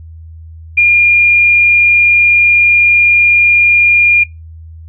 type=tone; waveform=sine; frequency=2412 Hz; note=D7; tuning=46 cents sharp; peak=-4 dBFS; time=0.77-4.24 s; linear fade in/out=10 ms; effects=noise-tail reverb RT60 0.2 s tail -22 dB re dry + added 81 Hz sine -29 dBFS peak until 4.88 s